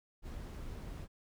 brown noise, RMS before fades -44 dBFS, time 0.22-1.08 s, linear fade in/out 50 ms, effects none

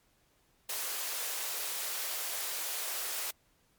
white high-pass noise, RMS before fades -36 dBFS, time 0.69-3.31 s, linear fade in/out 5 ms, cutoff 410 Hz, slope 24 dB/octave, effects pink hiss -70 dBFS RMS until 3.78 s + MP3 96 kbps

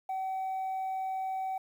sine tone, 761 Hz, F#5, 48 cents sharp, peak -29 dBFS, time 0.09-1.58 s, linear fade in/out 5 ms, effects tanh soft clip ceiling -30 dBFS + 10-bit

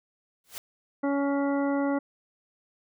white noise with exponential growth, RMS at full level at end -34 dBFS, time 0.44-0.58 s, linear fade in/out 1 ms, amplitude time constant 30 ms
harmonic tone, 280.6 Hz, C#4, 21 cents sharp, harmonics 1 / 2 / 3 / 4 / 5 / 7, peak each -25 / -30 / -35 / -39 / -39 / -43 dBFS, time 1.03-1.99 s, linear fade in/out 10 ms
effects none

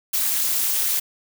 blue noise with amplitude modulation, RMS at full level -18 dBFS, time 0.13-1 s, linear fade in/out 10 ms, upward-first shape sine, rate 248 Hz, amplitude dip 85%, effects none

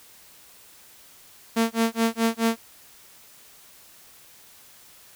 sawtooth tone with tremolo, 227.5 Hz, A#3, 42 cents flat, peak -14 dBFS, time 1.56-2.57 s, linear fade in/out 10 ms, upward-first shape sine, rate 4.7 Hz, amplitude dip 100%, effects white hiss -51 dBFS RMS until 5.15 s

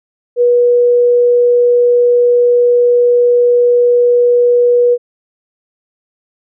sine tone, 484.8 Hz, B4, 32 cents flat, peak -6 dBFS, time 0.36-4.98 s, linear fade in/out 50 ms, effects none

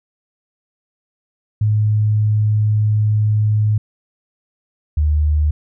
sine tone pair in turn, 106.6 / 75.55 Hz, G#2 / D2, +46 / +50 cents, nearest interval tritone, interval 596 cents, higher first, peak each -12 dBFS, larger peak neither, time 1.61-3.78 / 4.97-5.51 s, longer first, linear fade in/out 5 ms, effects none

